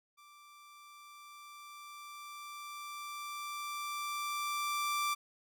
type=tone with level ramp; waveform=sawtooth; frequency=1174.7 Hz; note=D6; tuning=in tune; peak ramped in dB=-53 to -27 dBFS; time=0.17-5.15 s; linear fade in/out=20 ms; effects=none